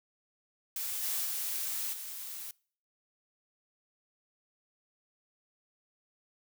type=noise with level steps; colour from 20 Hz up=blue; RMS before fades=-36 / -33 / -35 / -42 dBFS; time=0.76-2.51 s; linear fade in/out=2 ms; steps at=1.02 / 1.24 / 1.92 s; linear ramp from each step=20 ms; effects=noise-tail reverb RT60 0.5 s tail -25 dB re dry